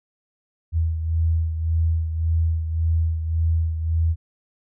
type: beating tone pair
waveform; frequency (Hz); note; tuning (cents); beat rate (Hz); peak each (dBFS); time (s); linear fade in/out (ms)
sine; 81.3 / 83.1; E2 / E2; -23 / +15; 1.8; -19 / -27; 0.72-4.16; 50
effects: none